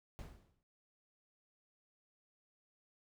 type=noise with exponential decay; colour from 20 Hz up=brown; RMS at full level=-45 dBFS; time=0.19-0.63 s; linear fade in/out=0 ms; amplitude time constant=94 ms; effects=none